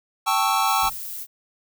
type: chord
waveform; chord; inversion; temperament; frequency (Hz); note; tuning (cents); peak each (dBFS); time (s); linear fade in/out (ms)
square; A dominant seventh; third; equal; 784 / 880 / 1108.7 / 1318.5; G5 / A5 / C#6 / E6; 0 / 0 / 0 / 0; -25; 0.26-0.9; 20
type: noise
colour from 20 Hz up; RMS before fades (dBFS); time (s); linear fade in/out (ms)
violet; -33; 0.64-1.27; 50
type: noise with exponential decay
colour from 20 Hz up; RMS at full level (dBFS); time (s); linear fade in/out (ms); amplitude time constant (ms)
brown; -35; 0.83-1.09; 2; 55
effects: none